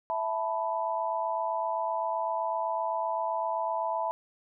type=chord; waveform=sine; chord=E suspended fourth; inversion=none; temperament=equal; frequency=659.3 / 880 / 987.8 Hz; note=E5 / A5 / B5; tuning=0 / 0 / 0 cents; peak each=-32 dBFS; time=0.1-4.11 s; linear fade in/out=0 ms; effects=none